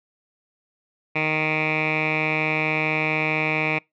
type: tone with low-pass filter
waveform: 10% pulse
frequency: 155.56 Hz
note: D#3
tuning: in tune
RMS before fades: -23 dBFS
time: 1.15-3.79 s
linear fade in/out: 10 ms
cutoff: 2400 Hz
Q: 7.5
effects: noise-tail reverb RT60 0.2 s tail -26 dB re dry